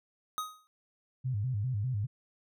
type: tone with exponential decay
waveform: square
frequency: 1254 Hz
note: D#6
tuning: 13 cents sharp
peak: -30 dBFS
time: 0.38-0.67 s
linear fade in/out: 0 ms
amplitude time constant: 61 ms
type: tone with vibrato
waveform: sine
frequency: 114.9 Hz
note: A#2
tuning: 25 cents flat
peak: -29 dBFS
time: 1.24-2.07 s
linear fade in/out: 20 ms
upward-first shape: square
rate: 5 Hz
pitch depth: 200 cents each way
effects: none